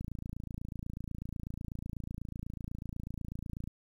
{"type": "click train", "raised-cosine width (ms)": 5, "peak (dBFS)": -27, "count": 104, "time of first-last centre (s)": [0.01, 3.675], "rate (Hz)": 28.1, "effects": ["10-bit"]}